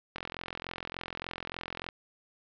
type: click train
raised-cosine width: 0.3 ms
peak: -20 dBFS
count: 76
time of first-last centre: 0.16-1.888 s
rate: 43.4 Hz
effects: low-pass 5000 Hz 12 dB/octave